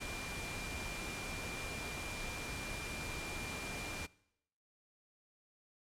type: tone in noise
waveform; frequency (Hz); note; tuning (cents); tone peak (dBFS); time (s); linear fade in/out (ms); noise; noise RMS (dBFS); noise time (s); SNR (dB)
sine; 2386; D7; +27; -46; 0-4.07; 20; pink; -43; 0-4.07; -6
effects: noise-tail reverb RT60 0.8 s tail -22 dB re dry + low-pass 10000 Hz 12 dB/octave